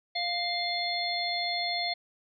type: harmonic tone with a mistuned harmonic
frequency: 698.5 Hz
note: F5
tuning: in tune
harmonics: 1 / 3 / 5 / 6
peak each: -33 / -34 / -36 / -32 dBFS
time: 0.15-1.94 s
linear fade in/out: 10 ms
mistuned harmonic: 6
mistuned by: +39 cents
effects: none